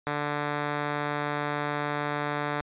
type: tone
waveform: 5% pulse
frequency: 146.83 Hz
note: D3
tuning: in tune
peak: -16 dBFS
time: 0.07-2.61 s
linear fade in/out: 0 ms
effects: resampled to 8000 Hz